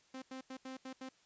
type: tone bursts at uneven times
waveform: sawtooth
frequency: 261.6 Hz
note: C4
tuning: in tune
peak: -40 dBFS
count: 6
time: 0.14-0.22 / 0.31-0.41 / 0.5-0.57 / 0.65-0.77 / 0.85-0.93 / 1.01-1.09 s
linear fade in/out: 5 ms
effects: white hiss -69 dBFS RMS until 1.25 s + resampled to 16000 Hz